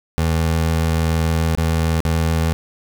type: tone with dropouts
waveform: 25% pulse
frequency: 81.2 Hz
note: E2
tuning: 26 cents flat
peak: -12 dBFS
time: 0.18-2.53 s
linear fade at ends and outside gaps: 0 ms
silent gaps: 1.551-1.575 / 2.004-2.052 s
effects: none